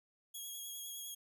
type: tone with vibrato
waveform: 5% pulse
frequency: 3304 Hz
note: G#7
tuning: 10 cents flat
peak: -36 dBFS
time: 0.34-1.15 s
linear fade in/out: 10 ms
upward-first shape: sine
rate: 9.8 Hz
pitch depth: 23 cents each way
effects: none